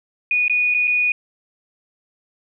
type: tone with dropouts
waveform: sine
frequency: 2465 Hz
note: D#7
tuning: 17 cents flat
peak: -15 dBFS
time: 0.31-1.12 s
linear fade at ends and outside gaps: 2 ms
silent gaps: 0.481-0.497 / 0.741-0.746 / 0.873-0.877 s
effects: none